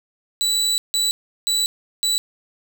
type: tone bursts at uneven times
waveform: 30% pulse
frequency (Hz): 3951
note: B7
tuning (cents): 0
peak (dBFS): -15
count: 4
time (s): 0.41-0.78 / 0.94-1.11 / 1.47-1.66 / 2.03-2.18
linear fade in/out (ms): 0
effects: 9-bit